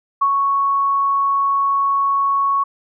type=tone with ADSR envelope; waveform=sine; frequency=1108.7 Hz; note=C#6; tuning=in tune; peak=-11 dBFS; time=0.21-2.64 s; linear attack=11 ms; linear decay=65 ms; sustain=-3 dB; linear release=12 ms; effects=none